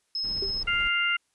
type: tone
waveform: sine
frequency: 5170 Hz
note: E8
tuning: 34 cents flat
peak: -27 dBFS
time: 0.15-0.63 s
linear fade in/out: 2 ms
type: noise with tremolo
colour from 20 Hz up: brown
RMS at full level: -38 dBFS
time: 0.23-0.89 s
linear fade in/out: 20 ms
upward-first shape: triangle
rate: 16 Hz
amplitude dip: 45%
type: tone with exponential decay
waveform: sine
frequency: 392 Hz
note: G4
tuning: in tune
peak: -27 dBFS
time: 0.42-0.58 s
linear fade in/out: 5 ms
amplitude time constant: 34 ms
type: harmonic tone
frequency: 698.5 Hz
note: F5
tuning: in tune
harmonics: 2 / 3 / 4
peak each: -27 / -27 / -27 dBFS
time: 0.67-1.17 s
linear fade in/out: 10 ms
effects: white hiss -72 dBFS RMS until 1.34 s + resampled to 24000 Hz

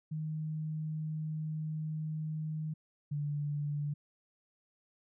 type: tone pair in turn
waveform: sine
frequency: 155.56 / 146.37 Hz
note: D#3 / D3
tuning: 0 / -5 cents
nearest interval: minor second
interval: 105 cents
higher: first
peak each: -34 / -32 dBFS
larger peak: second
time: 0.11-2.74 / 3.11-3.94 s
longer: first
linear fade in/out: 10 ms
effects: none

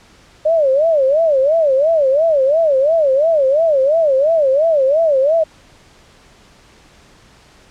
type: tone with vibrato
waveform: sine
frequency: 591 Hz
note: D5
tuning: 11 cents sharp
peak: -10 dBFS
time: 0.45-5.44 s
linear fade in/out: 10 ms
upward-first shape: sine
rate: 2.9 Hz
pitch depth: 210 cents each way
effects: pink hiss -47 dBFS RMS until 7.7 s + low-pass 7000 Hz 12 dB/octave

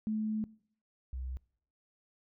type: tone pair in turn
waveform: sine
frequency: 216.2 / 64.28 Hz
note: A3 / C2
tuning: -30 / -30 cents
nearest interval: octave + major sixth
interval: 2100 cents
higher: first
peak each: -30 / -36 dBFS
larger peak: first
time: 0.07-0.44 / 1.13-1.37 s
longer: first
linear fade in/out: 0 ms
effects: noise-tail reverb RT60 0.6 s tail -23 dB re dry

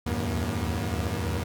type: tone cluster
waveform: sawtooth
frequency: 76.7 / 79.9 / 93.8 / 109.7 / 239.3 Hz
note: D#2 / D#2 / F#2 / A2 / A#3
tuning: -24 / +47 / +24 / -5 / +46 cents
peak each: -33 / -28 / -28 / -29 / -30 dBFS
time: 0.06-1.44 s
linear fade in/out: 10 ms
effects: none

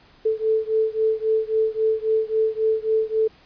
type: beating tone pair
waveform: sine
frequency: 438.1 / 441.8 Hz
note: A4 / A4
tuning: -7 / +7 cents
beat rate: 3.7 Hz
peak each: -21 / -22 dBFS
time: 0.25-3.28 s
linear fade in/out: 10 ms
effects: pink hiss -53 dBFS RMS until 3.45 s + resampled to 11025 Hz

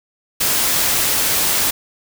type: noise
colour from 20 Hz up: white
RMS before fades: -17 dBFS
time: 0.4-1.71 s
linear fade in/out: 10 ms
effects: none

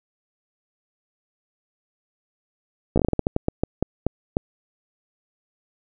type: slowing click train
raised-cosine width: 2 ms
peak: -6 dBFS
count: 15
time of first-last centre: 2.96-4.369 s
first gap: 15 ms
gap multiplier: 1.26
effects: none

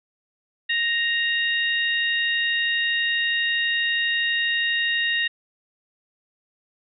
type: harmonic tone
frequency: 932.3 Hz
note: A#5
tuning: in tune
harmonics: 2 / 3 / 4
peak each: -22 / -26 / -28 dBFS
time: 0.69-5.28 s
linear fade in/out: 10 ms
effects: none

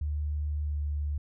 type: tone with pitch glide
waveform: sine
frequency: 74.4 to 73.46 Hz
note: D2 to D2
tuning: +23 to +1 cents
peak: -28 dBFS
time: 0.01-1.18 s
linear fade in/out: 5 ms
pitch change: -22 cents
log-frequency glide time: 0.64-0.78 s
effects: none

